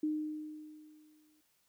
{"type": "tone with exponential decay", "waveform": "sine", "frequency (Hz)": 306.2, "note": "D#4", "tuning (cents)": -28, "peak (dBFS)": -29, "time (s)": [0.03, 1.41], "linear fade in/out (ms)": 5, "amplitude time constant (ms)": 300, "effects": ["white hiss -74 dBFS RMS until 1.68 s"]}